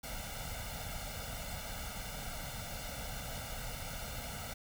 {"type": "noise with comb filter", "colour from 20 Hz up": "pink", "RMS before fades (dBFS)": -42, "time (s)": [0.03, 4.54], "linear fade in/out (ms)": 10, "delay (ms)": 1.4, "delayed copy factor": 0.9, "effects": []}